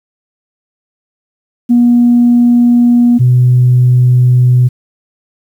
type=tone pair in turn; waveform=sine; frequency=240.4 / 124.8 Hz; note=B3 / B2; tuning=-46 / +19 cents; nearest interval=major seventh; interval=1135 cents; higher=first; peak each=-3 dBFS; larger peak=neither; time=1.69-3.19 / 3.19-4.69 s; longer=neither; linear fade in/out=20 ms; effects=tanh soft clip ceiling 0 dBFS + 7-bit